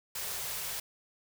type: band-stop noise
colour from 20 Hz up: white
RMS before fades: -37 dBFS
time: 0.15-0.8 s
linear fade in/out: 5 ms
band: 200 to 370 Hz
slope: 96 dB/octave
effects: none